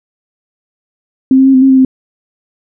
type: tone with pitch steps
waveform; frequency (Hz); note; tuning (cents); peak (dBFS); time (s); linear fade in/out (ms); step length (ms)
sine; 263.1 / 265.6 / 268.5 / 259.1 / 268.2 / 263.4 / 261.2; C4 / C4 / C4 / C4 / C4 / C4 / C4; +10 / +26 / +45 / -17 / +43 / +12 / -3; -3; 1.31-1.849; 2; 77
effects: none